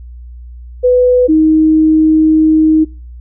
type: tone pair in turn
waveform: sine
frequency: 498.1 / 313.8 Hz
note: B4 / D#4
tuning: +15 / +15 cents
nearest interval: minor sixth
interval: 800 cents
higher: first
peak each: -5 dBFS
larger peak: neither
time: 0.83-1.28 / 1.28-2.85 s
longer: second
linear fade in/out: 20 ms
effects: noise-tail reverb RT60 0.4 s tail -26 dB re dry + added 60 Hz sine -28 dBFS peak until 3.2 s